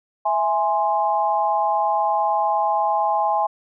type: chord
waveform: sine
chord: E augmented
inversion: none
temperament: equal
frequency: 659.3 / 830.6 / 1046.5 Hz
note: E5 / G#5 / B#5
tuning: 0 / 0 / 0 cents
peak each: -24 / -19 / -24 dBFS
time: 0.25-3.47 s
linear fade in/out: 10 ms
effects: none